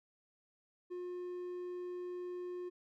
triangle tone, 357.8 Hz, F4, 42 cents sharp, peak -38 dBFS, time 0.9-2.7 s, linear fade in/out 20 ms, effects none

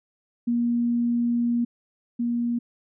sine tone pair in turn, 237.6 / 237.6 Hz, A#3 / A#3, +33 / +33 cents, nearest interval unison, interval 0 cents, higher neither, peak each -20 / -22 dBFS, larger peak first, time 0.47-1.65 / 2.19-2.59 s, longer first, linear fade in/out 10 ms, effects none

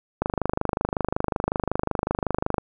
click train, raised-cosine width 1 ms, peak -8 dBFS, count 61, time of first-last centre 0.22-2.582 s, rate 25.4 Hz, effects none

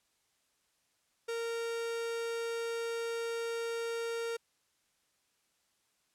45% pulse tone, 462.5 Hz, A#4, 14 cents flat, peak -34 dBFS, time 1.28-4.37 s, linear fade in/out 10 ms, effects white hiss -75 dBFS RMS until 6.14 s + low-pass 10000 Hz 12 dB/octave

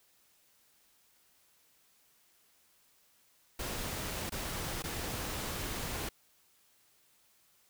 pink noise with dropouts, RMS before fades -38 dBFS, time 3.59-6.09 s, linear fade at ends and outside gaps 5 ms, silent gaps 4.296-4.32 / 4.824-4.838 s, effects white hiss -68 dBFS RMS until 7.69 s

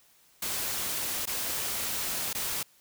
white noise with dropouts, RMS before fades -32 dBFS, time 0.42-2.63 s, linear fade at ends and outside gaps 5 ms, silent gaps 1.256-1.272 / 2.331-2.348 s, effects white hiss -62 dBFS RMS until 2.8 s

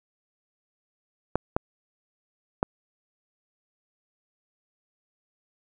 clicks, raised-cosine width 1 ms, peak -8 dBFS, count 3, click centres 1.356 / 1.565 / 2.629 s, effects none

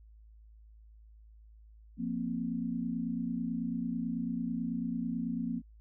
sine chord, F suspended fourth, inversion none, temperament just, 174.61 / 232.8 / 261.9 Hz, F3 / Bb3 / C4, 0 / -2 / +2 cents, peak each -38 / -34 / -37 dBFS, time 1.97-5.62 s, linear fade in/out 50 ms, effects added 54 Hz sine -53 dBFS peak until 5.8 s

